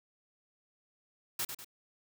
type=noise with echo; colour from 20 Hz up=white; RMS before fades=-34 dBFS; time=1.39-1.45 s; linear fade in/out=5 ms; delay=98 ms; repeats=2; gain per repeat=-7 dB; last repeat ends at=1.646 s; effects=none